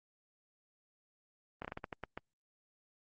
slowing click train, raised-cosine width 0.5 ms, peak -25 dBFS, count 9, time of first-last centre 1.62-2.175 s, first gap 26 ms, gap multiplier 1.27, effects Opus 24 kbps

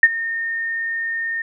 sine tone with ADSR envelope, 1829 Hz, A#6, 33 cents flat, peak -3 dBFS, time 0.03-1.42 s, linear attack 3 ms, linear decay 42 ms, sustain -18 dB, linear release 4 ms, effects none

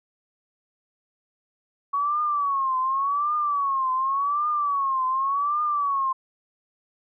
sine tone with vibrato, 1118 Hz, C#6, 14 cents sharp, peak -21 dBFS, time 1.93-6.13 s, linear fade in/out 10 ms, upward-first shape triangle, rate 0.88 Hz, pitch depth 150 cents each way, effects none

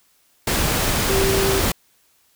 sine tone in noise, 388.7 Hz, G4, 15 cents flat, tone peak -19 dBFS, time 1.09-1.6 s, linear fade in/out 5 ms, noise pink, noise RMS -20 dBFS, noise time 0.47-1.72 s, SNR -2 dB, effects white hiss -60 dBFS RMS until 2.35 s

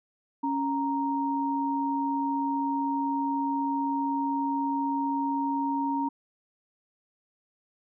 sine tone pair together, 277.2 / 932.4 Hz, C#4 / A#5, 0 / 0 cents, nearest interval octave + major sixth, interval 2100 cents, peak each -28 dBFS, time 0.43-6.09 s, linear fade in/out 10 ms, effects none

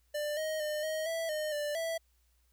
square tone with pitch steps, 594 / 626 / 605 / 628 / 658 / 612 / 590 / 658 Hz, D5 / D#5 / D#5 / D#5 / E5 / D#5 / D5 / E5, +20 / +10 / -49 / +16 / -3 / -29 / +8 / -3 cents, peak -33 dBFS, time 0.14-1.98 s, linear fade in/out 10 ms, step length 230 ms, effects added 60 Hz sine -68 dBFS peak until 2.52 s + white hiss -75 dBFS RMS until 2.52 s

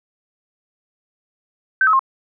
sine tone with pitch steps, 1544 / 1283.4 / 1066.8 Hz, G6 / E6 / C6, -27 / -47 / +33 cents, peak -11 dBFS, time 1.81-1.993 s, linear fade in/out 2 ms, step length 61 ms, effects none

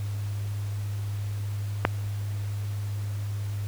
click, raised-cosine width 0.5 ms, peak -4 dBFS, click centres 1.851 s, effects added 102 Hz sine -28 dBFS peak until 3.67 s + pink hiss -47 dBFS RMS until 3.67 s

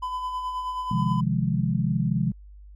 triangle tone with tremolo, 1007 Hz, B5, 33 cents sharp, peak -24 dBFS, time 0.02-1.21 s, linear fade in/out 10 ms, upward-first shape sine, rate 9.4 Hz, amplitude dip 40%
sine chord, F minor seventh, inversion second, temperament equal, 130.81 / 155.56 / 174.61 / 207.7 Hz, C3 / Eb3 / F3 / Ab3, 0 / 0 / 0 / 0 cents, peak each -26 / -28 / -26 / -28 dBFS, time 0.91-2.32 s, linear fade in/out 5 ms
effects added 50 Hz sine -43 dBFS peak until 2.75 s

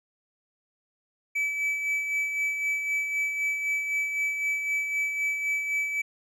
triangle tone with tremolo, 2300 Hz, D7, 37 cents flat, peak -22 dBFS, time 1.35-6.02 s, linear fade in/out 10 ms, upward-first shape sine, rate 3.9 Hz, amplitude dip 45%, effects none

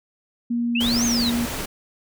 sine tone, 237 Hz, A#3, 29 cents sharp, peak -20 dBFS, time 0.5-1.46 s, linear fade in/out 10 ms
sine exponential two-way sweep, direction up then down, 2521 to 6600 to 3712 Hz, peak -22 dBFS, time 0.75-1.3 s, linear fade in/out 5 ms, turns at 1.05 s
pink noise, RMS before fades -29 dBFS, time 0.8-1.66 s, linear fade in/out 10 ms
effects none

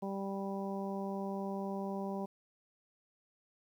harmonic tone, 196 Hz, G3, in tune, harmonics 1 / 2 / 3 / 4 / 5, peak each -38 / -42 / -44 / -45 / -47 dBFS, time 0.02-2.26 s, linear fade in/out 10 ms, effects 11-bit

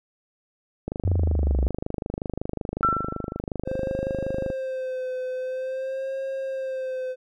click train, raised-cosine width 2 ms, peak -15 dBFS, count 93, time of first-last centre 0.88-4.502 s, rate 25.4 Hz
sine exponential sweep, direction down, 93.8 to 61.74 Hz, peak -19 dBFS, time 1.05-1.68 s, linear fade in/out 0 ms
sine tone with exponential decay, 1345 Hz, E6, 34 cents sharp, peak -15 dBFS, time 2.83-3.39 s, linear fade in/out 0 ms, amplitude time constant 120 ms
triangle tone with vibrato, 523.3 Hz, C5, in tune, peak -25 dBFS, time 3.65-7.16 s, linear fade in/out 50 ms, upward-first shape sine, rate 0.48 Hz, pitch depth 43 cents each way
effects none

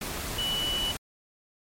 sine tone in noise, 2960 Hz, F#7, in tune, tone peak -27 dBFS, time 0.38-0.92 s, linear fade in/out 5 ms, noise pink, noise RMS -34 dBFS, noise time 0.01-0.97 s, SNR +4 dB, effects MP3 64 kbps

